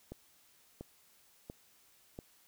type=click train; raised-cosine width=2 ms; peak=-30 dBFS; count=4; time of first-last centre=0.12-2.189 s; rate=1.45 Hz; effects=white hiss -66 dBFS RMS until 2.47 s